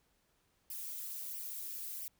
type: noise with flanger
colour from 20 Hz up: violet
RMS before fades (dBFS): -43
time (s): 0.7-2.08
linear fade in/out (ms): 2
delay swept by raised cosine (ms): 0.36 to 4.86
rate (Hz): 1.5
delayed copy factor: +0.95
effects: pink hiss -75 dBFS RMS until 2.19 s